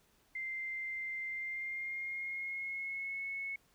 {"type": "tone with pitch glide", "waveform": "sine", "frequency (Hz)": [2088, 2197], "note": ["C7", "C#7"], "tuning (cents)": [-4, -16], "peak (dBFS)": -37, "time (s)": [0.35, 3.56], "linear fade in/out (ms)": 5, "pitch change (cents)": 88, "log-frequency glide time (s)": [1.28, 3.24], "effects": ["pink hiss -70 dBFS RMS until 3.74 s"]}